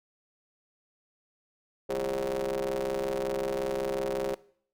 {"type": "ring-modulated tone", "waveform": "35% pulse", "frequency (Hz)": 65.41, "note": "C2", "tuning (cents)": 0, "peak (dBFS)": -24, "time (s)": [1.89, 4.35], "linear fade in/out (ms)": 10, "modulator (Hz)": 469, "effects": ["noise-tail reverb RT60 0.6 s tail -21 dB re dry"]}